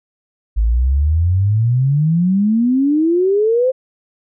sine exponential sweep, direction up, 51.91 to 529 Hz, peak -11 dBFS, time 0.56-3.72 s, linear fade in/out 20 ms, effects none

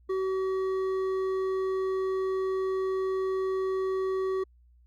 triangle tone with hard clipping, 379.4 Hz, F#4, 43 cents sharp, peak -28 dBFS, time 0.09-4.44 s, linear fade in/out 10 ms, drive 11 dB, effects added 60 Hz sine -56 dBFS peak until 4.86 s + Opus 48 kbps

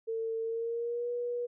sine tone with pitch glide, 450.7 to 483 Hz, A4 to B4, +42 to -39 cents, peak -31 dBFS, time 0.07-1.47 s, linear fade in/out 20 ms, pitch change +119 cents, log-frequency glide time 0.42-1.1 s, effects none

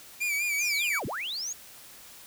45% pulse tone with vibrato, 2349 Hz, D7, in tune, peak -26 dBFS, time 0.2-1 s, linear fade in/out 20 ms, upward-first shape sine, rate 5 Hz, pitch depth 69 cents each way
sine linear two-way sweep, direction down then up, 6820 to 69.3 to 6820 Hz, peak -31 dBFS, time 0.58-1.53 s, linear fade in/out 5 ms, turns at 1.06 s
effects white hiss -49 dBFS RMS until 2.26 s

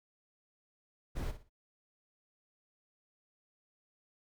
brown noise with echo, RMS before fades -36 dBFS, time 1.15-1.32 s, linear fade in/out 20 ms, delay 59 ms, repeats 3, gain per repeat -11 dB, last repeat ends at 1.497 s, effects none

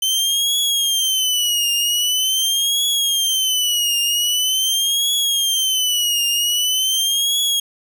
sawtooth tone with vibrato, 3075 Hz, G7, 34 cents flat, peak -13 dBFS, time 0.02-7.6 s, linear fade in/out 5 ms, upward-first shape triangle, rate 0.44 Hz, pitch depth 160 cents each way, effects none

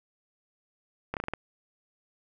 slowing click train, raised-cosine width 0.5 ms, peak -16 dBFS, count 6, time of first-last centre 1.14-1.336 s, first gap 28 ms, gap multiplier 1.17, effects none

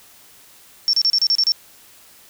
sine tone bursts, 5450 Hz, F8, 43 cents flat, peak -13 dBFS, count 8, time 0.88-1.52 s, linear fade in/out 0 ms, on 52 ms, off 32 ms, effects white hiss -48 dBFS RMS until 2.29 s

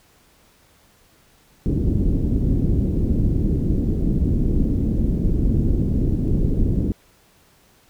pink low-pass noise, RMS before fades -19 dBFS, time 1.66-6.92 s, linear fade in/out 0 ms, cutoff 330 Hz, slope 24 dB/octave, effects pink hiss -56 dBFS RMS until 7.89 s

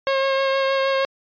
sawtooth tone with vibrato, 540 Hz, C#5, 45 cents flat, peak -14 dBFS, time 0.07-1.05 s, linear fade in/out 0 ms, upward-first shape sine, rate 6.4 Hz, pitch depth 14 cents each way, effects resampled to 11025 Hz

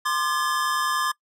square tone cluster, 1047 / 1197 / 1708 Hz, C6 / D6 / G#6, +1 / +33 / +48 cents, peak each -27 dBFS, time 0.05-1.12 s, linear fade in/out 10 ms, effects noise-tail reverb RT60 0.1 s tail -24 dB re dry + low-pass 12000 Hz 12 dB/octave

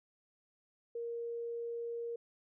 sine tone, 468.2 Hz, A#4, 8 cents sharp, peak -37 dBFS, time 0.95-2.16 s, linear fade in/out 5 ms, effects none

